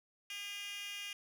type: tone with high-pass filter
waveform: 10% pulse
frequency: 405.6 Hz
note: G#4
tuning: 41 cents flat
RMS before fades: -44 dBFS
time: 0.3-1.13 s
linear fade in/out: 2 ms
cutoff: 2800 Hz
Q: 3.5
effects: none